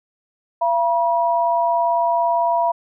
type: tone pair together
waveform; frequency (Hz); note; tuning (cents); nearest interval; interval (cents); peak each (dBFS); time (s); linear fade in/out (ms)
sine; 681 / 963.1; F5 / B5; -44 / -44; tritone; 600; -18; 0.61-2.72; 10
effects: none